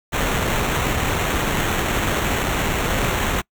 pink noise with sample-and-hold, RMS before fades -21 dBFS, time 0.12-3.42 s, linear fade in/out 20 ms, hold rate 4900 Hz, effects noise-tail reverb RT60 0.1 s tail -26 dB re dry

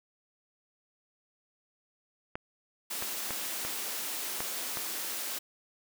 clicks, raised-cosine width 0.5 ms, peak -20 dBFS, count 6, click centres 2.355 / 3.024 / 3.307 / 3.65 / 4.405 / 4.772 s
white high-pass noise, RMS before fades -36 dBFS, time 2.9-5.39 s, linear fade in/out 10 ms, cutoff 210 Hz, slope 24 dB/octave
effects none

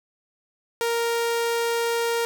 sawtooth tone, 466.2 Hz, A#4, in tune, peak -18 dBFS, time 0.81-2.25 s, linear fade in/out 0 ms, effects none

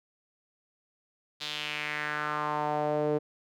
sawtooth tone with band-pass filter sweep, 150 Hz, D3, 37 cents sharp, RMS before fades -31 dBFS, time 1.4-3.19 s, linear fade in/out 20 ms, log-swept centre 3900 to 440 Hz, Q 3, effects none

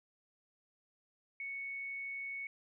sine tone, 2217 Hz, C#7, in tune, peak -39 dBFS, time 1.4-2.47 s, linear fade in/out 2 ms, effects none

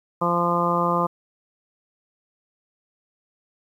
harmonic tone, 173 Hz, F3, 16 cents flat, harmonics 1 / 2 / 3 / 4 / 5 / 6 / 7, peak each -26 / -29 / -26 / -30 / -29 / -24 / -25 dBFS, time 0.21-1.07 s, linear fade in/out 10 ms, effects 9-bit

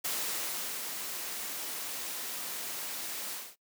white noise with ADSR envelope, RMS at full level -33 dBFS, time 0.04-3.56 s, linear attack 10 ms, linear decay 770 ms, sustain -5 dB, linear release 240 ms, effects noise-tail reverb RT60 0.1 s tail -20 dB re dry + high-pass 200 Hz 12 dB/octave

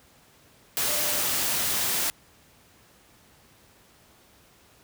sine tone in noise, 597 Hz, D5, 28 cents sharp, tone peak -37 dBFS, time 0.88-1.2 s, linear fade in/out 0 ms, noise white, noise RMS -26 dBFS, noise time 0.77-2.1 s, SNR -14 dB, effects pink hiss -57 dBFS RMS until 4.83 s + high-pass 60 Hz 12 dB/octave

